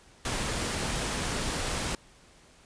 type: noise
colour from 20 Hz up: pink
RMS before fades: -31 dBFS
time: 0.25-1.95 s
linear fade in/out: 2 ms
effects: pink hiss -57 dBFS RMS until 2.65 s + resampled to 22050 Hz